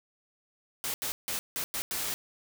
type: noise bursts at uneven times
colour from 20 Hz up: white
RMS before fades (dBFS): -33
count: 6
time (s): 0.84-0.94 / 1.02-1.12 / 1.28-1.39 / 1.56-1.64 / 1.74-1.82 / 1.91-2.14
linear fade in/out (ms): 0
effects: none